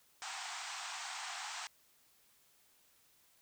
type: band-pass noise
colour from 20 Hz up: pink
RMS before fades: -44 dBFS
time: 0.22-1.67 s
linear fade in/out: 0 ms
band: 700 to 8500 Hz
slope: 96 dB/octave
effects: white hiss -69 dBFS RMS until 3.41 s